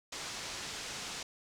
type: low-pass noise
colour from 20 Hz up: white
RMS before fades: -42 dBFS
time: 0.12-1.23 s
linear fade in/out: 5 ms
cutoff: 7000 Hz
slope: 24 dB/octave
effects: none